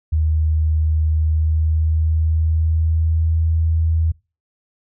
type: tone with pitch glide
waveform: sine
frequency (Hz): 78.2 to 80.91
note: D#2 to E2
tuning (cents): +9 to -32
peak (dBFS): -14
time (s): 0.12-4.12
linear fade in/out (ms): 10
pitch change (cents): +59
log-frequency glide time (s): 1.1-3.37
effects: noise-tail reverb RT60 0.3 s tail -24 dB re dry